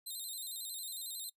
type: tone with vibrato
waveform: 5% pulse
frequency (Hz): 3900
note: B7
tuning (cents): -23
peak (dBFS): -33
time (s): 0.06-1.3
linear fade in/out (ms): 10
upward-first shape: square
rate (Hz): 11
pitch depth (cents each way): 85
effects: noise-tail reverb RT60 0.1 s tail -23 dB re dry + resampled to 32000 Hz